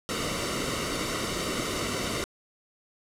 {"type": "noise with comb filter", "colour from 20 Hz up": "pink", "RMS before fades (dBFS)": -30, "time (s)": [0.09, 2.24], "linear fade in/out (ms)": 0, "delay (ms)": 1.2, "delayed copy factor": -0.7, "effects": ["low-pass 9000 Hz 12 dB/octave"]}